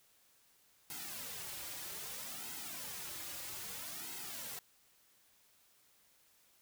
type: noise with flanger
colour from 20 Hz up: white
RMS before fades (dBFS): -45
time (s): 0.9-4.59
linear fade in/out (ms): 2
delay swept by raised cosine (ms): 1.7 to 4.6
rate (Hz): 0.62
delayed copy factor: -0.8
effects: white hiss -69 dBFS RMS until 6.61 s